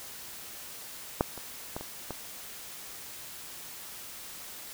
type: clicks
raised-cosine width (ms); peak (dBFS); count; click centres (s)
1; -9 / -27 / -20 / -26 / -21; 5; 1.209 / 1.377 / 1.765 / 1.81 / 2.107
effects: white hiss -44 dBFS RMS until 4.73 s